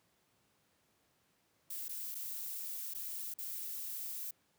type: noise with dropouts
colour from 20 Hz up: violet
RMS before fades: -42 dBFS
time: 1.7-4.31 s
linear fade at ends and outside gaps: 5 ms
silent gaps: 1.883-1.892 / 2.146-2.151 / 2.938-2.947 / 3.34-3.385 s
effects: pink hiss -74 dBFS RMS until 4.58 s + high-pass 100 Hz 12 dB/octave